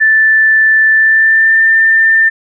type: tone with pitch glide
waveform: sine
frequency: 1761 to 1791.8 Hz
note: A6 to A6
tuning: +1 to +31 cents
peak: -5 dBFS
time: 0-2.3 s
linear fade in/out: 20 ms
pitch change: +30 cents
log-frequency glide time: 0.91-1.62 s
effects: none